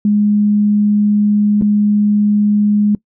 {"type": "tone with dropouts", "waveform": "sine", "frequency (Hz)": 207.7, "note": "G#3", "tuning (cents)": 0, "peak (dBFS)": -9, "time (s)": [0.05, 2.95], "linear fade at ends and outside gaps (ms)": 2, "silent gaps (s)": [1.613, 1.621], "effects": ["noise-tail reverb RT60 0.1 s tail -22 dB re dry"]}